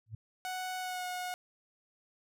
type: tone with exponential growth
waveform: sine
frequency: 110 Hz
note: A2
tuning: in tune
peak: -35 dBFS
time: 0.06-0.15 s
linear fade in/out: 5 ms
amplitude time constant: 18 ms
type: tone with pitch glide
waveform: sawtooth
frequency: 740 to 726.4 Hz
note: F#5 to F#5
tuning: 0 to -32 cents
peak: -32 dBFS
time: 0.45-1.34 s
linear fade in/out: 0 ms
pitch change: -32 cents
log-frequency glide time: 0.79-1.06 s
effects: none